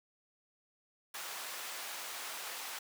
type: high-pass noise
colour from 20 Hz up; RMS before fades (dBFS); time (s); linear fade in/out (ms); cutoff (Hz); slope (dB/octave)
pink; -43; 1.14-2.79; 5; 880; 12
effects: none